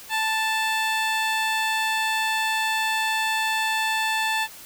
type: tone with notch filter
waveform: 15% pulse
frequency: 880 Hz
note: A5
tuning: in tune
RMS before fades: -24 dBFS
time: 0.09-4.48 s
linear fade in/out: 50 ms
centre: 12000 Hz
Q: 0.78
effects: white hiss -43 dBFS RMS until 4.65 s